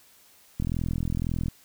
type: click train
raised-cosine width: 5 ms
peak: -16 dBFS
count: 38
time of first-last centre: 0.6-1.483 s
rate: 41.9 Hz
effects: white hiss -57 dBFS RMS until 1.64 s